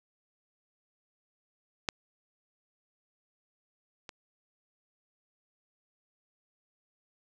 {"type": "clicks", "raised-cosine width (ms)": 0.2, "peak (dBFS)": [-11, -25], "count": 2, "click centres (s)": [1.888, 4.092], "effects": []}